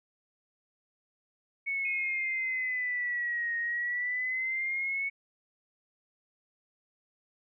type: exponential two-way sweep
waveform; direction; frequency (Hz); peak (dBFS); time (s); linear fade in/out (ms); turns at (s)
sine; down then up; 2220 to 1864.7 to 2220; -29; 1.66-5.1; 20; 3.57
type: tone with exponential decay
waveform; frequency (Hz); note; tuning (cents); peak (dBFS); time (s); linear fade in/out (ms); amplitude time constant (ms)
sine; 2508; D#7; +13; -34; 1.85-3.92; 2; 450
effects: none